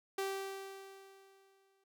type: tone with exponential decay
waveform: sawtooth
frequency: 389 Hz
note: G4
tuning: 13 cents flat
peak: -30 dBFS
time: 0.18-1.84 s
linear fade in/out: 5 ms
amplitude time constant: 360 ms
effects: none